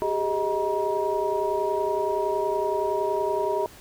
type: tone cluster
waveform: sine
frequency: 385.2 / 415.9 / 627 / 951 Hz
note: G4 / G#4 / D#5 / A#5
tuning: -30 / +2 / +13 / +34 cents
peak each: -28 dBFS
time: 0.02-3.66 s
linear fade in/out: 0 ms
effects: pink hiss -48 dBFS RMS until 3.8 s